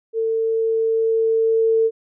sine tone with level ramp, 449 Hz, A4, 35 cents sharp, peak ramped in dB -18 to -13 dBFS, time 0.13-1.91 s, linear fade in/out 50 ms, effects none

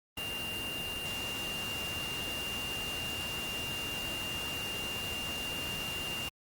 sine tone in noise, 2794 Hz, F7, in tune, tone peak -36 dBFS, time 0.17-6.29 s, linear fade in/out 5 ms, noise pink, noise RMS -40 dBFS, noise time 0.17-6.29 s, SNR +1 dB, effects high-pass 60 Hz 12 dB/octave + Opus 32 kbps

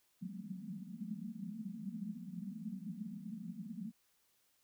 white band-pass noise, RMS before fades -45 dBFS, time 0.21-3.92 s, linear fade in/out 20 ms, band 170 to 230 Hz, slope 96 dB/octave, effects white hiss -75 dBFS RMS until 4.63 s

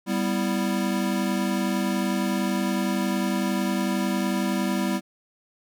square chord, E minor, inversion first, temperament equal, 196 / 246.9 / 329.6 Hz, G3 / B3 / E4, 0 / 0 / 0 cents, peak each -26 / -29 / -30 dBFS, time 0.06-5.01 s, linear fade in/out 50 ms, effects none

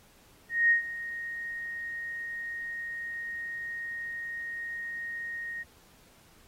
sine tone with ADSR envelope, 1864.7 Hz, A#6, in tune, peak -18 dBFS, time 0.49-5.64 s, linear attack 210 ms, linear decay 120 ms, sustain -16 dB, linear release 27 ms, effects pink hiss -60 dBFS RMS until 6.47 s + AAC 48 kbps

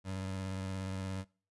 25% pulse tone with vibrato, 95.1 Hz, F#2, 48 cents sharp, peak -33 dBFS, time 0.04-1.25 s, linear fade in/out 50 ms, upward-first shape triangle, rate 17 Hz, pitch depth 34 cents each way, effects noise-tail reverb RT60 0.4 s tail -24 dB re dry + resampled to 24000 Hz

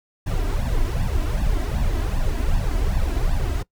brown noise with flanger, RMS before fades -21 dBFS, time 0.26-3.63 s, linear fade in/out 10 ms, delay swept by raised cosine 1.1 to 3.1 ms, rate 2.6 Hz, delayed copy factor +0.85, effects noise-tail reverb RT60 0.1 s tail -21 dB re dry

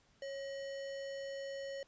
sine tone with sample-and-hold, 550 Hz, C#5, 14 cents flat, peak -40 dBFS, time 0.22-1.83 s, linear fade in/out 2 ms, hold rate 2450 Hz, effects pink hiss -70 dBFS RMS until 1.87 s + resampled to 16000 Hz

